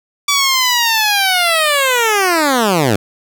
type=linear sweep; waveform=10% pulse; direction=down; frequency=1156 to 92.9 Hz; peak=-3 dBFS; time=0.28-2.96 s; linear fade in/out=5 ms; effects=none